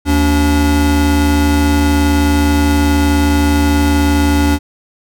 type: tone pair together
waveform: square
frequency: 76.1 / 287.3 Hz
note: D#2 / D4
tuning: -38 / -38 cents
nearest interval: octave + major seventh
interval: 2300 cents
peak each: -13 dBFS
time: 0.05-4.59 s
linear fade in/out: 50 ms
effects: none